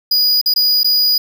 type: tone with dropouts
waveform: square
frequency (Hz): 4916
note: D#8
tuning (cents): -22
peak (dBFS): -11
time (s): 0.11-1.18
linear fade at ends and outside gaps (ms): 5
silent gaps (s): 0.414-0.459 / 0.539-0.56 / 0.833-0.844
effects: none